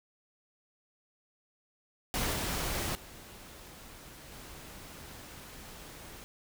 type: noise with level steps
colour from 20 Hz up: pink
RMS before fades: -32 / -34 / -50 / -48 dBFS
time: 2.14-6.24 s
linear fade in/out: 0 ms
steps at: 2.33 / 2.95 / 4.32 s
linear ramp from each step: 2 ms
effects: none